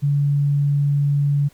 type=tone; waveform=sine; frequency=143.1 Hz; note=D3; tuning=45 cents flat; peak=-15 dBFS; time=0.02-1.49 s; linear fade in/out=20 ms; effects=pink hiss -54 dBFS RMS until 1.53 s